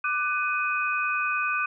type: tone cluster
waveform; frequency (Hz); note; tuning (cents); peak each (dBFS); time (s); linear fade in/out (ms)
sine; 1186 / 1496 / 2505; D6 / F#6 / D#7; +17 / +19 / +11; -28; 0.04-1.66; 5
effects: none